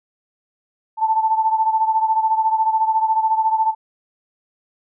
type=beating tone pair; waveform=sine; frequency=880 / 894 Hz; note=A5 / A5; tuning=0 / +27 cents; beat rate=14 Hz; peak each=-16 / -21 dBFS; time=0.97-3.75 s; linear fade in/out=50 ms; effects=none